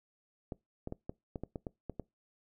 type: clicks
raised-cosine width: 2 ms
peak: -25 dBFS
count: 10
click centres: 0.522 / 0.874 / 0.924 / 1.095 / 1.358 / 1.436 / 1.558 / 1.668 / 1.897 / 1.997 s
effects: noise-tail reverb RT60 0.2 s tail -23 dB re dry